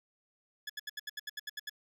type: tone bursts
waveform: 20% pulse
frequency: 1705 Hz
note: G#6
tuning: 45 cents sharp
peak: -32 dBFS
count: 11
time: 0.67-1.696 s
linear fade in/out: 5 ms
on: 26 ms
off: 74 ms
effects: none